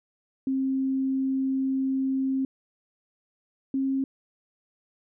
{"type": "tone pair in turn", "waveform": "sine", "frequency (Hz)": [266.2, 268.7], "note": ["C4", "C4"], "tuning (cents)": [30, 46], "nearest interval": "unison", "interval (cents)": 16, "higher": "second", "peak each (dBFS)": [-23, -23], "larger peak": "neither", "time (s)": [[0.47, 2.45], [3.74, 4.04]], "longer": "first", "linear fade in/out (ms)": 2, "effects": []}